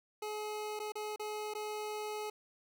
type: tone with dropouts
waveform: 25% pulse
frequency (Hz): 424.2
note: G#4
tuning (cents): +37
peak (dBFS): -34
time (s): 0.22-2.3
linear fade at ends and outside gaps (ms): 5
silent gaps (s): 0.793-0.799 / 0.921-0.954 / 1.161-1.195 / 1.538-1.549
effects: none

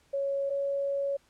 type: tone pair in turn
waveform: sine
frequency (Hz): 554.4 / 557.9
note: C#5 / C#5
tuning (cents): 0 / +11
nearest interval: unison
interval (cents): 11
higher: second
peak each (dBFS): -27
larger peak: neither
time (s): 0.13-0.5 / 0.5-1.17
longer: second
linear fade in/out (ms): 10
effects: pink hiss -66 dBFS RMS until 1.29 s + low-pass 10000 Hz 12 dB/octave

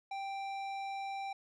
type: tone with low-pass filter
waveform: square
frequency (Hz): 785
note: G5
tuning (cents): +2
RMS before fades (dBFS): -40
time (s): 0.11-1.33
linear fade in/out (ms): 5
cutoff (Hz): 3900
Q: 0.76
effects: none

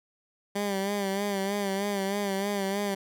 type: tone with vibrato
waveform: 15% pulse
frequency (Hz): 198.8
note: G3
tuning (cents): +25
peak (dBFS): -21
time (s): 0.55-2.95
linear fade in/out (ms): 10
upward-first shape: sine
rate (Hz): 3.2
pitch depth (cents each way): 54
effects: none

